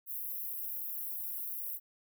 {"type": "high-pass noise", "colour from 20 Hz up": "pink", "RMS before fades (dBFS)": -39, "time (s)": [0.06, 1.8], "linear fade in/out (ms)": 50, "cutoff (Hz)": 12000, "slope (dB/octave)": 48, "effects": []}